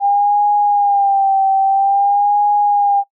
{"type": "tone with vibrato", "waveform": "sine", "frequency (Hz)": 800, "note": "G5", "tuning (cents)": 35, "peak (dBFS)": -10, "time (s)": [0, 3.04], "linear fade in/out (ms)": 50, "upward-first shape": "sine", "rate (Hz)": 0.5, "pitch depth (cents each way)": 54, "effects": ["noise-tail reverb RT60 0.1 s tail -22 dB re dry"]}